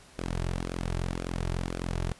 sawtooth tone with flanger, 43.65 Hz, F1, in tune, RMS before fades -32 dBFS, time 0.18-2.13 s, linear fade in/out 10 ms, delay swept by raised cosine 1 to 4.1 ms, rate 1.9 Hz, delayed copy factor -0.7, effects pink hiss -54 dBFS RMS until 2.19 s + resampled to 24000 Hz

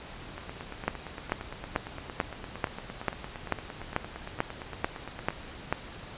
two click trains, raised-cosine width 0.5 ms, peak -23 / -10 dBFS, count 44 / 12, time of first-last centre 0.38-5.306 / 0.88-5.726 s, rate 8.73 / 2.27 Hz, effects pink hiss -44 dBFS RMS until 6.17 s + resampled to 8000 Hz

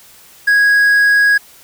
triangle tone with quantisation, 1655 Hz, G#6, 6 cents flat, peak -6 dBFS, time 0.47-1.38 s, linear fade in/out 10 ms, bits 6, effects white hiss -43 dBFS RMS until 1.63 s

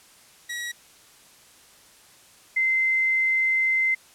sawtooth / sine tone pair in turn, 1916 / 2072 Hz, A#6 / C7, +47 / -17 cents, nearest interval minor second, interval 136 cents, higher second, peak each -26 / -19 dBFS, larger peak second, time 0.49-0.72 / 2.56-3.95 s, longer second, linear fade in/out 10 ms, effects white hiss -53 dBFS RMS until 4.14 s + low-pass 11000 Hz 12 dB/octave

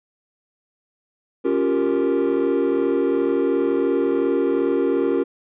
triangle chord, G half-diminished seventh, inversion second, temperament equal, 277.2 / 349.2 / 392 / 466.2 Hz, Db4 / F4 / G4 / Bb4, 0 / 0 / 0 / 0 cents, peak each -20 dBFS, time 1.44-5.24 s, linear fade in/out 20 ms, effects tanh soft clip ceiling -10 dBFS + resampled to 8000 Hz

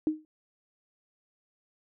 sine tone with exponential decay, 310 Hz, D#4, 6 cents flat, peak -20 dBFS, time 0.07-0.25 s, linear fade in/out 1 ms, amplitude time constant 37 ms, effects none

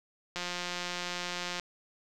click train, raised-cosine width 0.2 ms, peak -18 dBFS, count 220, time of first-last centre 0.36-1.597 s, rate 177 Hz, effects none

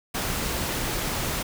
pink noise, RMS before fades -28 dBFS, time 0.14-1.43 s, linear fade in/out 10 ms, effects none

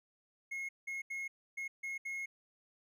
triangle tone bursts at uneven times, 2163 Hz, C#7, 43 cents flat, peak -36 dBFS, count 6, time 0.51-0.69 / 0.87-1.02 / 1.1-1.28 / 1.57-1.68 / 1.83-1.98 / 2.05-2.26 s, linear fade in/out 10 ms, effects none

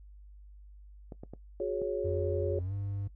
clicks, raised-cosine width 2 ms, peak -29 dBFS, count 4, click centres 1.122 / 1.235 / 1.336 / 1.818 s
sine chord, F# suspended second, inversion none, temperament equal with one note detuned, 364.3 / 415.3 / 554.4 Hz, F#4 / G#4 / C#5, -27 / 0 / 0 cents, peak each -34 dBFS, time 1.6-2.59 s, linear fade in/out 2 ms
triangle tone with pitch glide, 88.5 to 99.91 Hz, F2 to G2, +23 to +33 cents, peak -31 dBFS, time 2.04-3.08 s, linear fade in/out 10 ms, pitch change +210 cents, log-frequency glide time 2.61-2.73 s
effects noise-tail reverb RT60 0.1 s tail -18 dB re dry + added 50 Hz sine -49 dBFS peak until 3.15 s

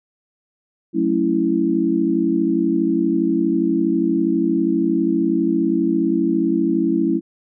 sine chord, F# minor seventh, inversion none, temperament equal, 185 / 220 / 277.2 / 329.6 Hz, F#3 / A3 / C#4 / E4, 0 / 0 / 0 / 0 cents, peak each -24 / -23 / -21 / -18 dBFS, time 0.93-7.21 s, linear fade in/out 50 ms, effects none

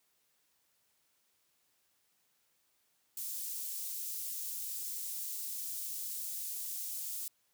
white high-pass noise, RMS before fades -40 dBFS, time 3.17-7.28 s, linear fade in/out 2 ms, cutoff 6800 Hz, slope 12 dB/octave, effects white hiss -75 dBFS RMS until 7.53 s + high-pass 60 Hz 12 dB/octave

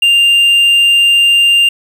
triangle tone, 2794 Hz, F7, in tune, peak -4 dBFS, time 0.02-1.69 s, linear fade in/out 5 ms, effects 7-bit

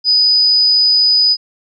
sine tone, 4978 Hz, D#8, in tune, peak -8 dBFS, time 0.04-1.37 s, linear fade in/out 50 ms, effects none

